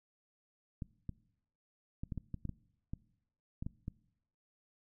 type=clicks; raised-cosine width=5 ms; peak=-27 dBFS; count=12; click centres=0.822 / 1.093 / 2.035 / 2.122 / 2.177 / 2.343 / 2.453 / 2.493 / 2.935 / 3.625 / 3.665 / 3.881 s; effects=noise-tail reverb RT60 0.8 s tail -22 dB re dry